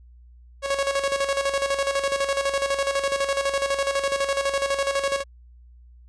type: tone with tremolo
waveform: sawtooth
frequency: 553 Hz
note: C#5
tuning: 4 cents flat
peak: -16 dBFS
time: 0.62-5.24 s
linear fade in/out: 50 ms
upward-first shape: square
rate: 12 Hz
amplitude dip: 60%
effects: added 60 Hz sine -46 dBFS peak until 6.08 s + resampled to 22050 Hz